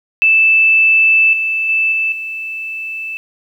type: tone with level steps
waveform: sine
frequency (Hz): 2637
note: E7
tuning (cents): 0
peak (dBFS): -7 / -14 / -11 / -13 / -21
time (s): 0.22-3.17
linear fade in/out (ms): 0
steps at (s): 1.33 / 1.69 / 1.92 / 2.12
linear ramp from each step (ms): 2
effects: 8-bit